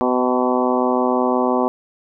harmonic tone with a mistuned harmonic, 125.8 Hz, B2, 32 cents sharp, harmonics 2 / 3 / 4 / 5 / 6 / 7 / 8 / 9, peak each -20 / -22 / -23 / -24 / -25 / -25 / -26 / -27 dBFS, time 0.01-1.68 s, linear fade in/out 0 ms, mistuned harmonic 6, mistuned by +17 cents, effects none

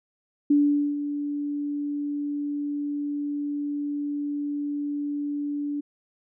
sine tone with ADSR envelope, 290 Hz, D4, 22 cents flat, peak -15 dBFS, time 0.5-5.81 s, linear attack 7 ms, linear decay 450 ms, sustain -11 dB, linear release 12 ms, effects none

